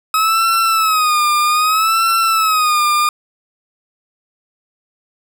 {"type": "tone with vibrato", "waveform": "40% pulse", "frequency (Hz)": 1273, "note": "D#6", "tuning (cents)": 39, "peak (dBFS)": -11, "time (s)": [0.14, 3.09], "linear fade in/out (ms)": 2, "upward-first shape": "sine", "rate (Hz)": 0.63, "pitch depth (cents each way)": 100, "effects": []}